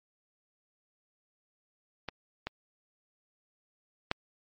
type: clicks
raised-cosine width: 0.3 ms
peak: -19 / -18 / -11 dBFS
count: 3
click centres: 2.087 / 2.47 / 4.114 s
effects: MP3 32 kbps